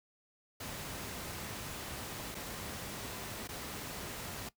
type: noise with dropouts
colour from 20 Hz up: pink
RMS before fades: -42 dBFS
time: 0.6-4.49 s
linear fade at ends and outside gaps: 5 ms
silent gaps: 2.346-2.35 / 3.475-3.488 s
effects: noise-tail reverb RT60 0.1 s tail -18 dB re dry + high-pass 60 Hz 12 dB/octave